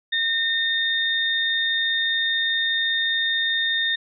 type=tone pair together; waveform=sine; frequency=1829 / 3654 Hz; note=A#6 / A#7; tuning=-33 / -35 cents; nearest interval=octave; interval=1198 cents; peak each=-23 / -22 dBFS; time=0.12-3.96 s; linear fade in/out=10 ms; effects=none